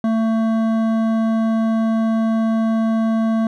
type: tone with hard clipping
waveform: sine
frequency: 223.6 Hz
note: A3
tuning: 28 cents sharp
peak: -17 dBFS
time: 0.04-3.47 s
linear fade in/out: 2 ms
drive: 11 dB
effects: none